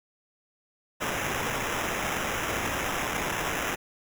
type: noise with sample-and-hold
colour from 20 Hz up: blue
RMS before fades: -30 dBFS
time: 1-3.76 s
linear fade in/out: 20 ms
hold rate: 4410 Hz
effects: none